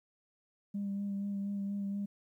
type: tone with vibrato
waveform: sine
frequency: 200 Hz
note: G3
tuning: 35 cents sharp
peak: -32 dBFS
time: 0.74-2.06 s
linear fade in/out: 10 ms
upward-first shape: sine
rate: 4.2 Hz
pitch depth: 19 cents each way
effects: tanh soft clip ceiling -30 dBFS + 12-bit